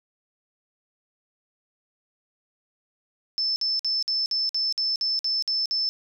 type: tone bursts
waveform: sine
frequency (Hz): 5274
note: E8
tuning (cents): 0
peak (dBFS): -22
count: 11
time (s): 3.38-5.89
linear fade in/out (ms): 0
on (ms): 180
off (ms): 53
effects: none